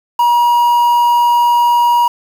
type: tone with quantisation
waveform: triangle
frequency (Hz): 956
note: A#5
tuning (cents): +43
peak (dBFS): -6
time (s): 0.19-2.08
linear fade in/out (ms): 5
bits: 5
effects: none

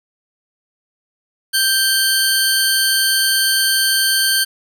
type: tone pair together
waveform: 20% pulse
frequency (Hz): 1568 / 4431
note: G6 / C#8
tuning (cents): 0 / -2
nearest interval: octave + tritone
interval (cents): 1798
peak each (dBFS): -11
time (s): 1.53-4.45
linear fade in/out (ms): 20
effects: none

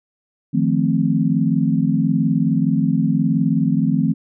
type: chord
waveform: sine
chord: F dominant seventh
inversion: third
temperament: equal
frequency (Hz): 155.56 / 174.61 / 220 / 261.6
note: Eb3 / F3 / A3 / C4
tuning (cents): 0 / 0 / 0 / 0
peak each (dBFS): -20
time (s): 0.53-4.14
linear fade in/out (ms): 20
effects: none

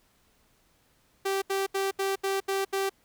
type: tone bursts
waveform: sawtooth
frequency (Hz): 389.6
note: G4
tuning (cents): -11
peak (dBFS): -22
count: 7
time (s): 1.25-2.896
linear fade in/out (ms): 10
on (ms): 170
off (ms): 76
effects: pink hiss -66 dBFS RMS until 3.04 s

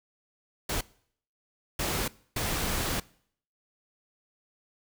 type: noise bursts at uneven times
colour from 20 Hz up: pink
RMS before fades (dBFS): -30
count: 3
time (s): 0.69-0.81 / 1.79-2.08 / 2.36-3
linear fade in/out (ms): 5
effects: noise-tail reverb RT60 0.6 s tail -22 dB re dry

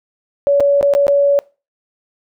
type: tone with dropouts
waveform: sine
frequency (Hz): 566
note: C#5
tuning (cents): +36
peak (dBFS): -9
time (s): 0.47-1.39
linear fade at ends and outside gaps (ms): 0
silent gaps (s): 0.6-0.605 / 0.811-0.828 / 0.937-0.95 / 1.068-1.081
effects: noise-tail reverb RT60 0.3 s tail -23 dB re dry

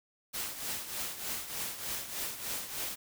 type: noise with tremolo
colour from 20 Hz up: white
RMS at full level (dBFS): -35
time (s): 0.33-2.96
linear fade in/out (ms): 20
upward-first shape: triangle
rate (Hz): 3.3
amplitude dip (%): 70
effects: none

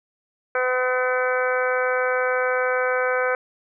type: harmonic tone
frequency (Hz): 253.4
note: B3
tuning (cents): +45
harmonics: 2 / 3 / 4 / 5 / 6 / 7 / 8 / 9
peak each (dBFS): -22 / -31 / -32 / -28 / -25 / -36 / -35 / -33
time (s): 0.55-3.35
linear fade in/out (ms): 2
effects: none

